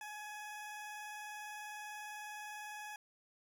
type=tone with vibrato; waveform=20% pulse; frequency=842 Hz; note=G#5; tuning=24 cents sharp; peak=-40 dBFS; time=0.01-2.96 s; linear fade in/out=2 ms; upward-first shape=sine; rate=20 Hz; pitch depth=25 cents each way; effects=none